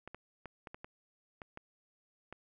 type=clicks; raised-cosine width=0.5 ms; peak=-30 dBFS; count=9; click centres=0.076 / 0.146 / 0.457 / 0.672 / 0.745 / 0.845 / 1.418 / 1.574 / 2.326 s; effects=none